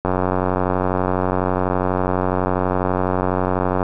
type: click train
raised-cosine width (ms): 1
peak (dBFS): -5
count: 349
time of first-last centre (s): 0.05-3.829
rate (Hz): 92.1
effects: none